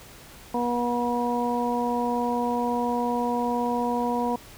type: harmonic tone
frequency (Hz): 241.3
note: B3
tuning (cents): -40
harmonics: 1 / 2 / 3 / 4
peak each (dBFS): -27 / -29 / -30 / -28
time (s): 0.54-4.36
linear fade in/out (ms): 5
effects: pink hiss -47 dBFS RMS until 4.57 s